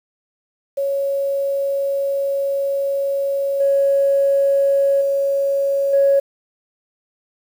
sine tone with level steps, 554.4 Hz, C#5, in tune, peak -17 / -12 / -15 / -10 dBFS, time 0.77-6.2 s, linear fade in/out 10 ms, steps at 3.6 / 5.01 / 5.93 s, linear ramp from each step 5 ms, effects tanh soft clip ceiling -6 dBFS + 7-bit

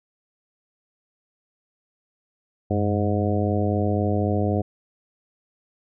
harmonic tone with a mistuned harmonic, 103.83 Hz, G#2, in tune, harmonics 1 / 2 / 3 / 4 / 5 / 6 / 7, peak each -23 / -26 / -28 / -29 / -30 / -31 / -31 dBFS, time 2.7-4.62 s, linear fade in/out 10 ms, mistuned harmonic 1, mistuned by -120 cents, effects none

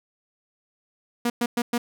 sawtooth tone bursts, 238.9 Hz, A#3, 43 cents sharp, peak -17 dBFS, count 4, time 1.25-1.78 s, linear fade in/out 5 ms, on 50 ms, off 110 ms, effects none

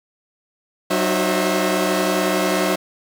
sawtooth tone cluster, 188.8 / 304.7 / 366.3 / 533 / 654 Hz, F#3 / D#4 / F#4 / C5 / E5, +35 / -36 / -17 / +32 / -14 cents, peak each -20 dBFS, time 0.9-2.76 s, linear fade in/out 10 ms, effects none

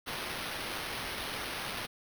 white noise with sample-and-hold, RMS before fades -38 dBFS, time 0.06-1.87 s, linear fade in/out 20 ms, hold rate 7350 Hz, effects none

